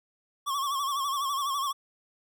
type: tone with vibrato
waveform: square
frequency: 1111 Hz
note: C#6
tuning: 4 cents sharp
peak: -28 dBFS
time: 0.46-1.73 s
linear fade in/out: 20 ms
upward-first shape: sine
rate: 12 Hz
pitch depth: 79 cents each way
effects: none